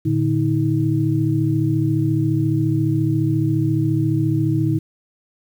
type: tone cluster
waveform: sine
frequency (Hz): 114.3 / 148.7 / 318.6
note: A#2 / D3 / D#4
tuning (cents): -34 / +22 / +41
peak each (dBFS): -20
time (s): 0.05-4.79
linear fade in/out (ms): 10
effects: 8-bit